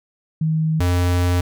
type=tone pair in turn; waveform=sine / square; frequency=158.2 / 88.79 Hz; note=D#3 / F2; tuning=+29 / +29 cents; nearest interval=minor seventh; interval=1000 cents; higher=first; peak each=-16 dBFS; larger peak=neither; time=0.41-0.8 / 0.8-1.41 s; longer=second; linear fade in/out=5 ms; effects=none